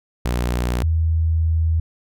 sawtooth / sine tone pair in turn, 60.5 / 81.06 Hz, B1 / E2, -35 / -29 cents, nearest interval perfect fourth, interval 506 cents, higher second, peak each -15 dBFS, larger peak neither, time 0.25-0.83 / 0.83-1.8 s, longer second, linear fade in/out 5 ms, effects none

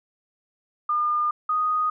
sine tone pair in turn, 1210 / 1242.6 Hz, D#6 / D#6, -49 / -3 cents, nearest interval unison, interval 46 cents, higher second, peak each -20 dBFS, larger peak neither, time 0.89-1.31 / 1.49-1.9 s, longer first, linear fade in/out 5 ms, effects none

